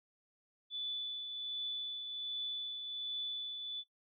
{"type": "tone with tremolo", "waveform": "sine", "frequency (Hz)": 3477, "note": "A7", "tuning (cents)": -21, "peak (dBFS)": -36, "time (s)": [0.7, 3.84], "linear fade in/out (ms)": 50, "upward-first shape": "triangle", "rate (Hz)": 1.3, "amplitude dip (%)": 45, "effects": ["noise-tail reverb RT60 0.2 s tail -26 dB re dry"]}